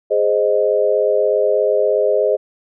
sine chord, Ab major, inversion none, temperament equal with one note detuned, 415.3 / 523.3 / 620.1 Hz, Ab4 / C5 / Eb5, 0 / 0 / -6 cents, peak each -17 dBFS, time 0.1-2.37 s, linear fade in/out 20 ms, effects none

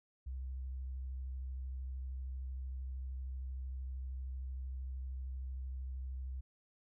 sine tone with vibrato, 64.9 Hz, C2, 13 cents flat, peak -39 dBFS, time 0.26-6.41 s, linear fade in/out 10 ms, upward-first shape sine, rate 13 Hz, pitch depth 23 cents each way, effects none

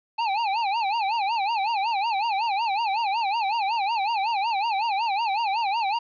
square tone with vibrato, 851 Hz, G#5, 42 cents sharp, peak -23 dBFS, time 0.18-5.99 s, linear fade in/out 10 ms, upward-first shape sine, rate 5.4 Hz, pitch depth 180 cents each way, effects resampled to 11025 Hz + 9-bit

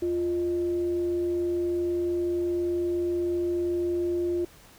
sine tone with frequency modulation, 349.2 Hz, F4, in tune, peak -24 dBFS, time 0.02-4.45 s, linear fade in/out 5 ms, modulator 267 Hz, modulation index 0.26, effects pink hiss -53 dBFS RMS until 4.78 s

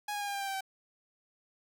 sawtooth tone with pitch steps, 830 / 821.4 / 812.9 / 804.5 / 796.2 / 788 / 779.8 / 771.7 Hz, G#5 / G#5 / G#5 / G5 / G5 / G5 / G5 / G5, -1 / -19 / -37 / +45 / +27 / +9 / -9 / -27 cents, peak -30 dBFS, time 0.08-0.608 s, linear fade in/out 5 ms, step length 66 ms, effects none

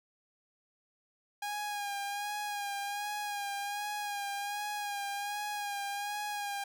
sawtooth tone with vibrato, 817 Hz, G#5, 29 cents flat, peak -31 dBFS, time 1.42-6.64 s, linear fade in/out 5 ms, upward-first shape sine, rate 1.3 Hz, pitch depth 33 cents each way, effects none

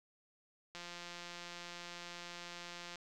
click train, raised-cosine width 0.2 ms, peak -30 dBFS, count 385, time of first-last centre 0.75-2.957 s, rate 174 Hz, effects none

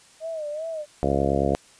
sine tone with vibrato, 622.3 Hz, D#5, in tune, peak -28 dBFS, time 0.2-0.86 s, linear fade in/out 50 ms, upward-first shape sine, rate 2.6 Hz, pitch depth 100 cents each way
harmonic tone, 69.3 Hz, C#2, in tune, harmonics 1 / 2 / 3 / 4 / 5 / 6 / 7 / 8 / 9 / 10, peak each -29 / -29 / -29 / -29 / -29 / -29 / -29 / -29 / -29 / -29 dBFS, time 1.03-1.55 s, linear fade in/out 0 ms
effects white hiss -53 dBFS RMS until 1.79 s + resampled to 22050 Hz

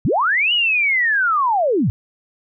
sine linear two-way sweep, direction up then down, 86.6 to 2960 to 86.6 Hz, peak -14 dBFS, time 0.05-1.9 s, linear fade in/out 0 ms, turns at 0.53 s, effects none

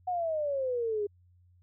sine exponential sweep, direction down, 740 to 402.8 Hz, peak -28 dBFS, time 0.07-1.07 s, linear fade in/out 10 ms, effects added 89 Hz sine -59 dBFS peak until 1.62 s

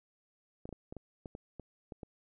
clicks, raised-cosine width 2 ms, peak -30 dBFS, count 10, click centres 0.655 / 0.691 / 0.727 / 0.925 / 0.967 / 1.258 / 1.351 / 1.597 / 1.922 / 2.032 s, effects none

